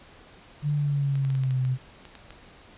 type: tone with pitch glide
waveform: sine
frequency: 147 to 128.71 Hz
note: D3 to C3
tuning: +2 to -28 cents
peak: -22 dBFS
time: 0.62-1.78 s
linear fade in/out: 50 ms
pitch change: -230 cents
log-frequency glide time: 0.75-1.59 s
type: clicks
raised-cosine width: 0.2 ms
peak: -26 dBFS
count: 10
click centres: 1.155 / 1.25 / 1.303 / 1.352 / 1.436 / 1.508 / 1.651 / 2.053 / 2.153 / 2.306 s
effects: pink hiss -51 dBFS RMS until 2.77 s + resampled to 8000 Hz